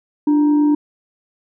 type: tone with frequency modulation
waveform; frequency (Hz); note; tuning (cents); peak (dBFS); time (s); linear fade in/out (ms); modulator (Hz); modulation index
sine; 295.5; D4; +11; -11; 0.27-0.75; 5; 640; 0.26
effects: none